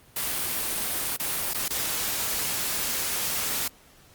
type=noise with dropouts; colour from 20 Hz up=white; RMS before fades=-28 dBFS; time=0.16-3.68 s; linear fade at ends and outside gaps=5 ms; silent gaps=1.166-1.197 / 1.535-1.544 / 1.682-1.704 s; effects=pink hiss -55 dBFS RMS until 4.14 s + Opus 32 kbps